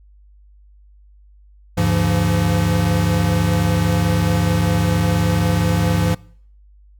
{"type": "tone cluster", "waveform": "square", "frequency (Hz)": [76.7, 101.1, 141, 170.2], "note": ["D#2", "G#2", "C#3", "F3"], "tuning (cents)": [-24, -46, 30, -44], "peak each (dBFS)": [-25, -19, -27, -19], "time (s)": [1.77, 6.15], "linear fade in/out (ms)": 10, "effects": ["noise-tail reverb RT60 0.6 s tail -24 dB re dry", "added 50 Hz sine -45 dBFS peak until 6.99 s"]}